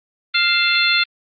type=harmonic tone with a mistuned harmonic; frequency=698.5 Hz; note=F5; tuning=in tune; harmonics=2 / 3 / 4 / 5 / 6; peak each=-20 / -20 / -20 / -20 / -20 dBFS; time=0.34-1.04 s; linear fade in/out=10 ms; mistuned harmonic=4; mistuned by=-71 cents; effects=Opus 24 kbps